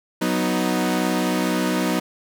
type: chord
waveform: sawtooth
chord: B major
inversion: second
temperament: equal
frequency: 185 / 246.9 / 311.1 Hz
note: F#3 / B3 / D#4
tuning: 0 / 0 / 0 cents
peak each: -20 dBFS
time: 0.21-2 s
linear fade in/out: 10 ms
effects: none